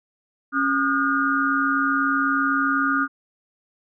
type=tone cluster; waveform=sine; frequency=275.2 / 1222 / 1438 / 1566 Hz; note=C#4 / D#6 / F#6 / G6; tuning=-12 / -32 / -50 / -2 cents; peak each=-24 / -23 / -22 / -31 dBFS; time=0.52-3.08 s; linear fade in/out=50 ms; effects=none